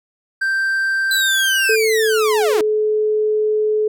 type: tone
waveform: triangle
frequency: 1568 Hz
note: G6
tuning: in tune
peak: -14 dBFS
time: 0.41-1.76 s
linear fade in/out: 10 ms
type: linear sweep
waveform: sawtooth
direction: down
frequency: 4060 to 296.4 Hz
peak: -15 dBFS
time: 1.11-2.61 s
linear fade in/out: 2 ms
type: tone with pitch glide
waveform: sine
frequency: 440 to 428 Hz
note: A4 to A4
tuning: 0 to -48 cents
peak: -14 dBFS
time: 1.69-3.88 s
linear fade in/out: 5 ms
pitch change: -48 cents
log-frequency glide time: 2.05-2.35 s
effects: none